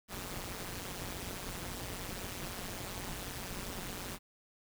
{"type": "noise with amplitude modulation", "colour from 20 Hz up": "pink", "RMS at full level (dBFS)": -38, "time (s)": [0.08, 4.19], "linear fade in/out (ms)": 50, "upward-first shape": "sine", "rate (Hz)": 184, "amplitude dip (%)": 90, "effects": []}